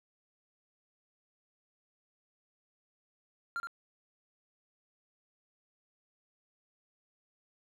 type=tone with echo; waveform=triangle; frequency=1387 Hz; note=F6; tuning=12 cents flat; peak=-31 dBFS; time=3.56-3.6 s; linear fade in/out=0 ms; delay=71 ms; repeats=1; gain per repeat=-5 dB; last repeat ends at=3.671 s; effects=none